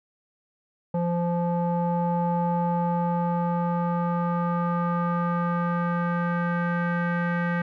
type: tone with low-pass filter sweep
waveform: square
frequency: 173 Hz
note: F3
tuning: 16 cents flat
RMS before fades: -25 dBFS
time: 0.94-7.62 s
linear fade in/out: 5 ms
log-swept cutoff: 720 to 1700 Hz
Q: 4
effects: none